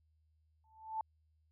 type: tone with exponential growth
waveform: sine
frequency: 880 Hz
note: A5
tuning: in tune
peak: -32 dBFS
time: 0.64-1.01 s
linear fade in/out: 2 ms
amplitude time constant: 79 ms
effects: added 78 Hz sine -70 dBFS peak until 1.51 s